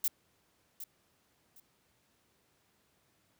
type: noise with echo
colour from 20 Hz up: violet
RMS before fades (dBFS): -30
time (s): 0.04-0.08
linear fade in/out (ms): 2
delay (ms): 760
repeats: 2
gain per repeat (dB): -13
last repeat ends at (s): 1.6
effects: pink hiss -72 dBFS RMS until 3.39 s + high-pass 80 Hz 12 dB/octave